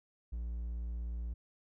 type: tone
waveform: triangle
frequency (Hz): 58.27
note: A#1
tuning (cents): 0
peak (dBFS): -34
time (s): 0.32-1.34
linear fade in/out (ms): 10
effects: none